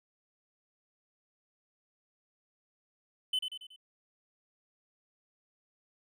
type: tone with echo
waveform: triangle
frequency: 3032 Hz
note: F#7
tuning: 42 cents sharp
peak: -26 dBFS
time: 3.33-3.39 s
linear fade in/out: 5 ms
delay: 93 ms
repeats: 4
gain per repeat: -6 dB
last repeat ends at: 3.762 s
effects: none